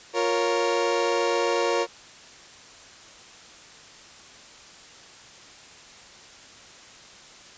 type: chord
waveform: 30% pulse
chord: Bb minor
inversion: second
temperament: equal with one note detuned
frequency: 352.5 / 466.2 / 554.4 Hz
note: F4 / Bb4 / Db5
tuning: +16 / 0 / 0 cents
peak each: -25 / -22 / -24 dBFS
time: 0.13-1.87 s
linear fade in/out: 50 ms
effects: white hiss -47 dBFS RMS until 7.57 s + resampled to 16000 Hz